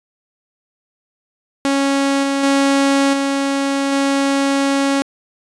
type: tone with level steps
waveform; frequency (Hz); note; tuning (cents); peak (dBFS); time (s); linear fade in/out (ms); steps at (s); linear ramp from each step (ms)
sawtooth; 276.2; C#4; -6; -10 / -12 / -8 / -12 / -10; 1.65-5.02; 0; 2.23 / 2.43 / 3.13 / 3.92; 5
effects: resampled to 22050 Hz